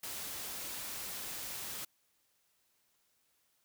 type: noise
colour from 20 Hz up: white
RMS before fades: -42 dBFS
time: 0.03-1.85 s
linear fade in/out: 5 ms
effects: white hiss -75 dBFS RMS until 3.64 s